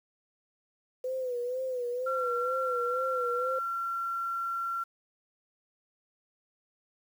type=tone with vibrato; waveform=sine; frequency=502 Hz; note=B4; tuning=28 cents sharp; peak=-30 dBFS; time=1.04-3.59 s; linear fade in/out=5 ms; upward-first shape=sine; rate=2.1 Hz; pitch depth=71 cents each way
type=tone; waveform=sine; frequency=1365 Hz; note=F6; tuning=40 cents flat; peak=-30 dBFS; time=2.06-4.84 s; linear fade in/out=10 ms
effects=9-bit